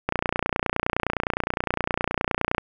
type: click train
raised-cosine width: 0.5 ms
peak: -7 dBFS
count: 75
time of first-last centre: 0.09-2.582 s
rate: 29.7 Hz
effects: none